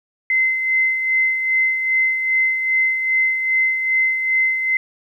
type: tone with tremolo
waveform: sine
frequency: 2061 Hz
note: C7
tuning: 27 cents flat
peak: -13 dBFS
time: 0.3-4.77 s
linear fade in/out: 2 ms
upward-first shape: sine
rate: 2.5 Hz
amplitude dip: 50%
effects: 9-bit